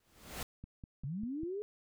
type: noise with exponential growth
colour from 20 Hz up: pink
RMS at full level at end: -38 dBFS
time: 0-0.43 s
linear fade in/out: 2 ms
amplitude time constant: 93 ms
type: click train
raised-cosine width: 5 ms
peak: -34 dBFS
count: 5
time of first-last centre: 0.64-1.434 s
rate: 5.04 Hz
type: linear sweep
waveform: sine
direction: up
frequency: 123.47 to 427.8 Hz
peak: -36 dBFS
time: 1.04-1.62 s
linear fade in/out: 0 ms
effects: none